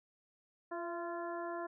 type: harmonic tone with a mistuned harmonic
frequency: 345 Hz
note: F4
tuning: 21 cents flat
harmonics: 1 / 2 / 3 / 4 / 5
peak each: -42 / -42 / -45 / -49 / -51 dBFS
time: 0.71-1.67 s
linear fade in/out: 10 ms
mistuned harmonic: 2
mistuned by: -34 cents
effects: none